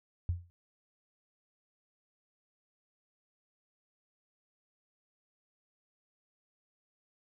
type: tone with exponential decay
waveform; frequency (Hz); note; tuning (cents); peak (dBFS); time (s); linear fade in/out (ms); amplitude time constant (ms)
sine; 87.31; F2; 0; -25; 0.29-0.5; 0; 45
effects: none